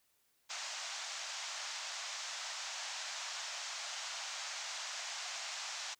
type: band-pass noise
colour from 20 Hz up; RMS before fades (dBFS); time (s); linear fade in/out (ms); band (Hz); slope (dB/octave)
white; -43; 0.49-5.95; 20; 630 to 7100; 48
effects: white hiss -75 dBFS RMS until 5.99 s